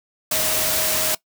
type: tone in noise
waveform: sine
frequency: 630 Hz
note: D#5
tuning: 21 cents sharp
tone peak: -30 dBFS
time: 0.31-1.15 s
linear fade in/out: 5 ms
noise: white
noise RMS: -21 dBFS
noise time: 0.31-1.15 s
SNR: -12 dB
effects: noise-tail reverb RT60 0.1 s tail -20 dB re dry